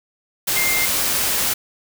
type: tone in noise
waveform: sine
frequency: 2106 Hz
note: C7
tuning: 11 cents sharp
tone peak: -20 dBFS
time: 0.56-0.86 s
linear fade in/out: 10 ms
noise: white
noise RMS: -20 dBFS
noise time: 0.47-1.54 s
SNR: -3 dB
effects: none